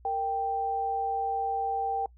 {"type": "tone pair together", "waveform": "sine", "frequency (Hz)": [462, 784], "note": ["A#4", "G5"], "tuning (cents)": [-16, 0], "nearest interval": "major sixth", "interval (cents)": 916, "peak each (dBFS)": [-35, -27], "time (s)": [0.05, 2.06], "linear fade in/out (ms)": 2, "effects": ["noise-tail reverb RT60 0.1 s tail -24 dB re dry", "added 60 Hz sine -52 dBFS peak until 2.17 s"]}